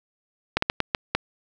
slowing click train, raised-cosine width 0.3 ms, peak -4 dBFS, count 6, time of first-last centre 0.57-1.15 s, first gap 54 ms, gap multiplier 1.39, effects none

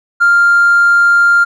sine tone with hard clipping, 1396.9 Hz, F6, in tune, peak -6 dBFS, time 0.2-1.45 s, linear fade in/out 20 ms, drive 1 dB, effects none

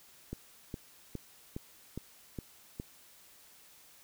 click train, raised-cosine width 3 ms, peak -25 dBFS, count 7, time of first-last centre 0.33-2.799 s, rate 2.43 Hz, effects white hiss -59 dBFS RMS until 4.03 s

